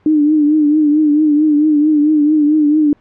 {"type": "tone with vibrato", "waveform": "sine", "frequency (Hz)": 301.4, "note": "D4", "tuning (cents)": 45, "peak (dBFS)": -8, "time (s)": [0.06, 2.93], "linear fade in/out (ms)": 2, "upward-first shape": "triangle", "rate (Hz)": 4.5, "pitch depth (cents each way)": 70, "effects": ["pink hiss -53 dBFS RMS until 3 s", "low-pass 2000 Hz 12 dB/octave"]}